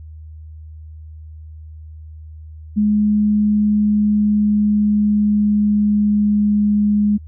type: tone with pitch glide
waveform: sine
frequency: 209.6 to 207.6 Hz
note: G#3 to G#3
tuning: +16 to 0 cents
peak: -12 dBFS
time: 2.76-7.18 s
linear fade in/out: 20 ms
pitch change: -16 cents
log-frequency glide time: 3.52-6.69 s
effects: added 78 Hz sine -33 dBFS peak until 7.27 s